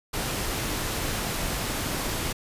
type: noise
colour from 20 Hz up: pink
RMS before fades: -29 dBFS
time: 0.13-2.33 s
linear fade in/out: 10 ms
effects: resampled to 32000 Hz